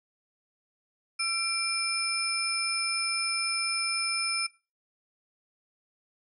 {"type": "tone cluster", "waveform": "sine", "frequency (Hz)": [1345, 2364, 5230, 9490], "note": ["E6", "D7", "E8", "D9"], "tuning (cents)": [34, 11, -15, 17], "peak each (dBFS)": [-37, -30, -30, -35], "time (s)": [1.19, 4.47], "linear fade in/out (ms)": 10, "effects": ["noise-tail reverb RT60 0.3 s tail -21 dB re dry"]}